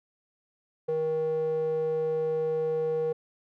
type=tone with band-pass filter; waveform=square; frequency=158.2 Hz; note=D#3; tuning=29 cents sharp; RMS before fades=-28 dBFS; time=0.88-3.13 s; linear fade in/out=10 ms; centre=510 Hz; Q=9; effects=none